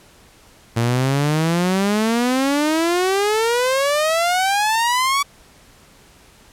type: exponential sweep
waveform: sawtooth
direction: up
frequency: 113.8 to 1146 Hz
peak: -12 dBFS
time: 0.76-5.23 s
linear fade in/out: 10 ms
effects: pink hiss -49 dBFS RMS until 6.52 s + low-pass 12000 Hz 12 dB/octave